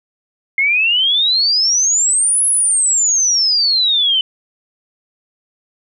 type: exponential two-way sweep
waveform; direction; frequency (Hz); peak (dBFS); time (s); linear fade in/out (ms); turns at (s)
sine; up then down; 2120 to 10730 to 3003; -11; 0.58-4.21; 2; 2.46
effects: none